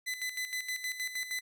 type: tone with tremolo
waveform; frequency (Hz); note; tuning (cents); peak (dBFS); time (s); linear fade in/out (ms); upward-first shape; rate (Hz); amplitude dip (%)
sawtooth; 2010; B6; +30; -29; 0.06-1.41; 20; square; 6.4; 65
effects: none